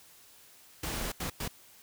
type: noise bursts at uneven times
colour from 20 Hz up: pink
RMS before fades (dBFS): -35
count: 3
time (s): 0.83-1.12 / 1.2-1.3 / 1.4-1.48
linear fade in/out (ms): 5
effects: white hiss -57 dBFS RMS until 1.82 s